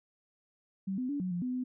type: tone with pitch steps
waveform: sine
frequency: 192.4 / 253.7 / 286.4 / 183.8 / 175.4 / 251.4 / 252.9 Hz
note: G3 / B3 / D4 / F#3 / F3 / B3 / B3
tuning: -32 / +47 / -43 / -11 / +8 / +31 / +41 cents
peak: -31 dBFS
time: 0.87-1.64 s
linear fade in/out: 10 ms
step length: 110 ms
effects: none